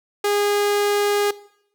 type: tone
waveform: sawtooth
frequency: 410 Hz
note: G#4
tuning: 22 cents flat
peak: -14 dBFS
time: 0.24-1.31 s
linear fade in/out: 5 ms
effects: noise-tail reverb RT60 0.7 s tail -19 dB re dry